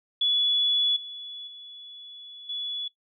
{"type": "tone with level steps", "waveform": "sine", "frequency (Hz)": 3414, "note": "G#7", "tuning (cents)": 47, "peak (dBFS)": [-21, -37, -42, -30], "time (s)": [0.21, 2.88], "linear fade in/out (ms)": 5, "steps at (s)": [0.96, 1.47, 2.49], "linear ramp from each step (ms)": 5, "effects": ["noise-tail reverb RT60 0.1 s tail -17 dB re dry"]}